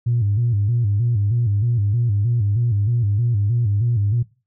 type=tone with vibrato; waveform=sine; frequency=110.1 Hz; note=A2; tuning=2 cents sharp; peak=-15 dBFS; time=0.06-4.23 s; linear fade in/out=10 ms; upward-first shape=square; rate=3.2 Hz; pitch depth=140 cents each way; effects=noise-tail reverb RT60 0.3 s tail -18 dB re dry + tanh soft clip ceiling -11 dBFS